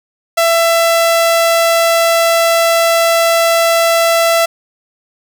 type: tone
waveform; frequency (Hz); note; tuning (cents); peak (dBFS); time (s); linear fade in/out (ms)
sawtooth; 668; E5; +23; -5; 0.37-4.46; 10
effects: none